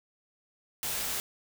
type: noise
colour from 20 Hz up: white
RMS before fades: -33 dBFS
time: 0.83-1.2 s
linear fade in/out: 0 ms
effects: none